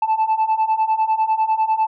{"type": "beating tone pair", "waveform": "sine", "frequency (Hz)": [872, 882], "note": ["A5", "A5"], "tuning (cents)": [-16, 4], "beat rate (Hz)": 10, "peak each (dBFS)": [-18, -16], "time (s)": [0.02, 1.87], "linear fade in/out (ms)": 5, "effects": ["tanh soft clip ceiling -12 dBFS"]}